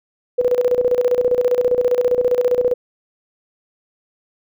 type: tone with tremolo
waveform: sine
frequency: 493.9 Hz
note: B4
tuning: in tune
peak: -11 dBFS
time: 0.38-2.74 s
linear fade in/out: 10 ms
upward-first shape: square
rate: 15 Hz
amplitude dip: 70%
effects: none